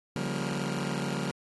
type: chord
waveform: sawtooth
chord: G half-diminished seventh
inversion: second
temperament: just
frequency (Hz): 141.12 / 176.4 / 196 / 235.2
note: Db3 / F3 / G3 / Bb3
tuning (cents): +31 / +18 / 0 / +16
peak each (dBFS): -31 / -31 / -32 / -32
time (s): 0.16-1.31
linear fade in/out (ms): 0
effects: low-pass 11000 Hz 12 dB/octave + AAC 32 kbps